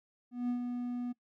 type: tone with ADSR envelope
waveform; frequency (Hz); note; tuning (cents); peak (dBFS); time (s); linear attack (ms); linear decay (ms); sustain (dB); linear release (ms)
triangle; 244.4; B3; -18; -27; 0.31-1.13; 180; 98; -5; 17
effects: noise-tail reverb RT60 0.1 s tail -21 dB re dry